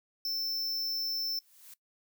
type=tone; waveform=square; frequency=5330 Hz; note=E8; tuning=18 cents sharp; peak=-31 dBFS; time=0.25-1.39 s; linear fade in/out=2 ms
type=noise with exponential growth; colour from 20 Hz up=blue; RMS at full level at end=-48 dBFS; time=1.09-1.74 s; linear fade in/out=5 ms; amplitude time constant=140 ms
effects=noise-tail reverb RT60 0.1 s tail -19 dB re dry